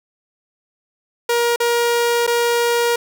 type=tone with dropouts; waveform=sawtooth; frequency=473.5 Hz; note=A#4; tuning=27 cents sharp; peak=-11 dBFS; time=1.29-2.96 s; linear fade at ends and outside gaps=5 ms; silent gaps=1.561-1.601 / 2.267-2.275 s; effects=none